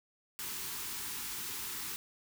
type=band-stop noise; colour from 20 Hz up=white; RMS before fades=-40 dBFS; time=0.39-1.96 s; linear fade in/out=0 ms; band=450 to 810 Hz; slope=96 dB/octave; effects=none